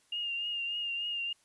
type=tone with vibrato; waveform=sine; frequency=2818 Hz; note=F7; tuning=15 cents sharp; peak=-32 dBFS; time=0.12-1.33 s; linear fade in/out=5 ms; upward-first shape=triangle; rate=3.4 Hz; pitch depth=39 cents each way; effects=white hiss -68 dBFS RMS until 1.44 s + resampled to 24000 Hz